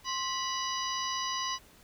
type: harmonic tone with a mistuned harmonic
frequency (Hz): 982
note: B5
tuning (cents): -10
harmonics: 1 / 2 / 3 / 4 / 5 / 6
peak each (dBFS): -34 / -41 / -38 / -42 / -39 / -40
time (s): 0.04-1.59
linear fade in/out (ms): 50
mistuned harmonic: 1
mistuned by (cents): +120
effects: pink hiss -58 dBFS RMS until 1.83 s